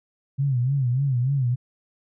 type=tone with vibrato; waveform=sine; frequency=130.81 Hz; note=C3; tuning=in tune; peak=-19 dBFS; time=0.38-1.56 s; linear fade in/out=20 ms; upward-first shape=sine; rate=3.4 Hz; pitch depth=140 cents each way; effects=none